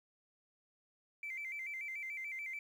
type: tone with vibrato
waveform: sine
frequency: 2200 Hz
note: C#7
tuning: 14 cents flat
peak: -39 dBFS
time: 1.23-2.59 s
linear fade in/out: 2 ms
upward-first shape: square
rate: 6.9 Hz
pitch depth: 93 cents each way
effects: tanh soft clip ceiling -36 dBFS + 11-bit